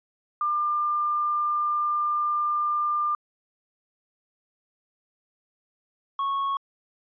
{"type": "tone pair in turn", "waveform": ["sine", "triangle"], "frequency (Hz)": [1197, 1103.2], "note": ["D6", "C#6"], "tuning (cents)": [33, -9], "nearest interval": "minor second", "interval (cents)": 142, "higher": "first", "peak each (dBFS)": -22, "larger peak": "neither", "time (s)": [[0.41, 3.15], [6.19, 6.57]], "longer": "first", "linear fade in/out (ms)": 2, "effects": ["resampled to 11025 Hz"]}